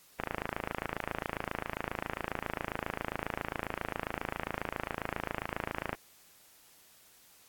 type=click train; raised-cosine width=0.5 ms; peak=-17 dBFS; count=158; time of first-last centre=0.2-5.93 s; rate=27.4 Hz; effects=white hiss -60 dBFS RMS until 7.48 s + AAC 64 kbps